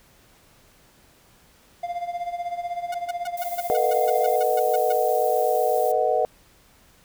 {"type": "tone with tremolo", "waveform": "triangle", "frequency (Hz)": 698.5, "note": "F5", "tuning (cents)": 0, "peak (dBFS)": -22, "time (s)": [1.83, 4.36], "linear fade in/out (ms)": 5, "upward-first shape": "sine", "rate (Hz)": 16, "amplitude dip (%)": 75}
{"type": "tone bursts", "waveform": "sawtooth", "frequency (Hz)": 728, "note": "F#5", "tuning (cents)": -28, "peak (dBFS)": -26, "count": 13, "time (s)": [2.92, 4.925], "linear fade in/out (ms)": 5, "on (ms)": 25, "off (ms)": 140}
{"type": "noise", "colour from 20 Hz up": "violet", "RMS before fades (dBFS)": -37, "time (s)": [3.37, 5.92], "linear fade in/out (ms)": 5}
{"type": "chord", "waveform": "sine", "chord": "B dominant seventh", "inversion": "third", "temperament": "equal with one note detuned", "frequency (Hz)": [445.9, 493.9, 622.3, 740], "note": ["A4", "B4", "D#5", "F#5"], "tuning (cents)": [23, 0, 0, 0], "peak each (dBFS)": [-26, -24, -24, -23], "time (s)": [3.7, 6.25], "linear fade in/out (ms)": 0}
{"effects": ["pink hiss -56 dBFS RMS until 7.04 s"]}